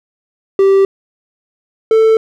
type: tone pair in turn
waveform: triangle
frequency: 389.9 / 443.3 Hz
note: G4 / A4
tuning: -9 / +13 cents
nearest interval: major second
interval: 222 cents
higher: second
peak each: -4 dBFS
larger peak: neither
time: 0.59-0.85 / 1.91-2.17 s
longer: neither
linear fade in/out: 2 ms
effects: none